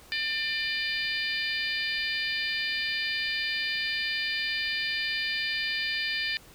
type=harmonic tone with a mistuned harmonic; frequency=597 Hz; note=D5; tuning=28 cents sharp; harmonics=3 / 4 / 5 / 6 / 7 / 8; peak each=-32 / -33 / -36 / -37 / -38 / -35 dBFS; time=0.12-6.37 s; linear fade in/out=0 ms; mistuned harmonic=6; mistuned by=+16 cents; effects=pink hiss -53 dBFS RMS until 6.54 s